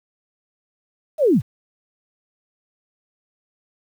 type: linear sweep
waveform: sine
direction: down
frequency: 661 to 75.1 Hz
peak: -12 dBFS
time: 1.18-1.42 s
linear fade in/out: 50 ms
effects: 8-bit